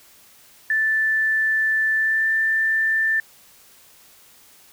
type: tone with pitch glide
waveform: sine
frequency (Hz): 1760 to 1777.4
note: A6 to A6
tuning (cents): 0 to +17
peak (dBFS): -17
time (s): 0.7-3.2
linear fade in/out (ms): 2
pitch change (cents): +17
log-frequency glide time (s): 1.95-2.31
effects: white hiss -51 dBFS RMS until 4.72 s